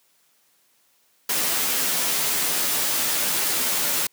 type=noise with comb filter; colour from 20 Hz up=white; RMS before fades=-23 dBFS; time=1.29-4.07 s; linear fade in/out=5 ms; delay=12 ms; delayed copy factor=+0.6; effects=white hiss -63 dBFS RMS until 4.12 s + high-pass 150 Hz 12 dB/octave